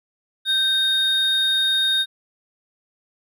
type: tone pair together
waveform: triangle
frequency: 1558 / 3706 Hz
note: G6 / A#7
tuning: -11 / -11 cents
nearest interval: octave + minor third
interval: 1500 cents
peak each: -24 / -16 dBFS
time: 0.45-2.06 s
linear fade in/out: 50 ms
effects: none